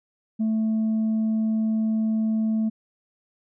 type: tone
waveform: sine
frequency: 220 Hz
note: A3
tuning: in tune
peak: -18 dBFS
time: 0.39-2.7 s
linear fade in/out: 20 ms
effects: tanh soft clip ceiling -19 dBFS